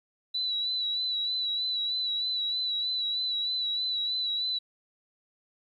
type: tone with vibrato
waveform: sine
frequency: 3951 Hz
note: B7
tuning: in tune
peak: -27 dBFS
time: 0.34-4.59 s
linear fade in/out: 10 ms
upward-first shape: sine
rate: 3.2 Hz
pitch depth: 36 cents each way
effects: 11-bit